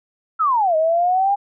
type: exponential two-way sweep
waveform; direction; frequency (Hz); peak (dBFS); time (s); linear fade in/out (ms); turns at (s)
sine; down then up; 1356 to 622.3 to 816; -14; 0.39-1.36; 20; 0.76
effects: none